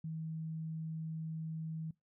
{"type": "tone", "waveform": "sine", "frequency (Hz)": 160, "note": "D#3", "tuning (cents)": 49, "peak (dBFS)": -38, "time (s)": [0.04, 1.91], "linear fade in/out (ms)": 5, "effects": ["noise-tail reverb RT60 0.2 s tail -23 dB re dry"]}